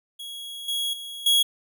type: tone with level steps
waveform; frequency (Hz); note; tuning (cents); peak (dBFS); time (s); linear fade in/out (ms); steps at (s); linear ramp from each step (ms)
45% pulse; 3322; G#7; 0; -34 / -24 / -34 / -16; 0.19-1.43; 10; 0.68 / 0.93 / 1.26; 5
effects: none